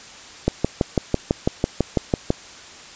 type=click train; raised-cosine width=2 ms; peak=-3 dBFS; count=12; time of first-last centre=0.48-2.304 s; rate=6.03 Hz; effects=white hiss -41 dBFS RMS until 2.95 s + resampled to 16000 Hz